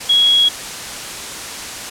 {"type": "tone in noise", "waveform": "sine", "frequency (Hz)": 3322, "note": "G#7", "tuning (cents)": 0, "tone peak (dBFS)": -9, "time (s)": [0.09, 0.49], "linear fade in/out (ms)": 10, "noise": "white", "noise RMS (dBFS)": -27, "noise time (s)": [0, 1.9], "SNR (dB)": 15, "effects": ["low-pass 9000 Hz 12 dB/octave"]}